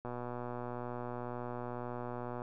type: click train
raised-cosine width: 1 ms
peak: -27 dBFS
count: 290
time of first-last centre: 0.05-2.419 s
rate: 122 Hz
effects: none